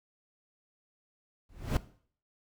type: noise with exponential growth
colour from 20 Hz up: brown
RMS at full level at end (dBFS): -22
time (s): 1.49-1.77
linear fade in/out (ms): 2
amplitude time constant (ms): 60
effects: noise-tail reverb RT60 0.5 s tail -17 dB re dry